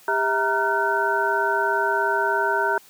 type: tone cluster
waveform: sine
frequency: 400.2 / 652 / 932 / 1398 / 1515 Hz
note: G4 / E5 / A#5 / F6 / F#6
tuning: +36 / -19 / -1 / +1 / +40 cents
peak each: -26 / -28 / -23 / -29 / -24 dBFS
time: 0.08-2.78 s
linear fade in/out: 2 ms
effects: white hiss -51 dBFS RMS until 2.89 s + high-pass 150 Hz 12 dB/octave